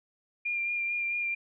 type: tone with vibrato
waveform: sine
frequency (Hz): 2398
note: D7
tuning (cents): +36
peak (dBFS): -28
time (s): 0.45-1.35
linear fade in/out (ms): 10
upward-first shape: sine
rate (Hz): 4.5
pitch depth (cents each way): 19
effects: none